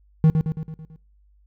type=tone with echo; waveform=triangle; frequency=157.9 Hz; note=D#3; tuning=26 cents sharp; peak=-9 dBFS; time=0.24-0.3 s; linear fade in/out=0 ms; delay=110 ms; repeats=6; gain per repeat=-5 dB; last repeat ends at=0.96 s; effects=noise-tail reverb RT60 0.4 s tail -23 dB re dry + added 50 Hz sine -54 dBFS peak until 1.46 s